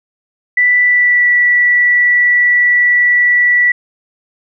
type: tone with pitch glide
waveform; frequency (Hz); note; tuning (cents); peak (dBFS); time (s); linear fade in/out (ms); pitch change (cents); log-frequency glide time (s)
sine; 1975.5 to 1955.1; B6 to B6; 0 to -18; -7; 0.57-3.72; 5; -18; 0.83-1.28
effects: none